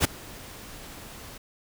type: noise with ADSR envelope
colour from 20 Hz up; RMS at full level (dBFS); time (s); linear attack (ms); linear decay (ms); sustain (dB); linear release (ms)
pink; -19; 0-1.38; 47; 8; -24; 7
effects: none